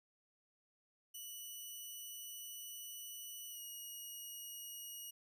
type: tone with pitch glide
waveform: 5% pulse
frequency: 2959 to 2890 Hz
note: F#7 to F#7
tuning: -1 to -41 cents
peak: -39 dBFS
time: 1.14-5.11 s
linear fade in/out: 10 ms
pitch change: -40 cents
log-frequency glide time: 3.49-3.6 s
effects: none